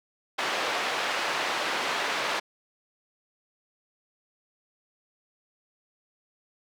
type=band-pass noise; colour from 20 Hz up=pink; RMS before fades=-29 dBFS; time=0.38-2.4 s; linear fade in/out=10 ms; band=630 to 3600 Hz; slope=12 dB/octave; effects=none